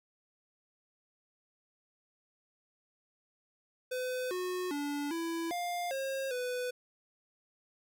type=tone with pitch steps; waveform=square; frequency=506 / 364.2 / 288.5 / 332.4 / 703 / 538 / 497.2 Hz; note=B4 / F#4 / D4 / E4 / F5 / C5 / B4; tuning=+42 / -27 / -31 / +15 / +11 / +48 / +12 cents; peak=-34 dBFS; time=3.91-6.71 s; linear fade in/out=10 ms; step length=400 ms; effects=none